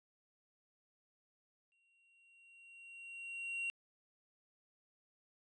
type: tone with exponential growth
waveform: triangle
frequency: 2750 Hz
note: F7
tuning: 27 cents flat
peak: -34 dBFS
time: 1.72-3.7 s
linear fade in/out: 0 ms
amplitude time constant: 430 ms
effects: resampled to 22050 Hz